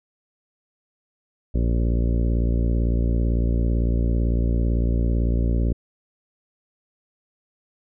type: harmonic tone with a mistuned harmonic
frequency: 57.9 Hz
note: A#1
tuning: 11 cents flat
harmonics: 1 / 2 / 3 / 4 / 5 / 6 / 7 / 8 / 9 / 10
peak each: -19 / -26 / -31 / -30 / -33 / -36 / -37 / -41 / -41 / -42 dBFS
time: 1.54-5.73 s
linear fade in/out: 10 ms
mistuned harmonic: 10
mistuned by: +18 cents
effects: none